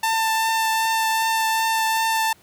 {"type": "tone with vibrato", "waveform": "sawtooth", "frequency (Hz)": 892, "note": "A5", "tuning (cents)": 23, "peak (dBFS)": -15, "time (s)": [0.03, 2.33], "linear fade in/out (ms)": 5, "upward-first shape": "triangle", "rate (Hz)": 2.6, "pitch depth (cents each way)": 12, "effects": ["pink hiss -54 dBFS RMS until 2.42 s", "high-pass 80 Hz 12 dB/octave"]}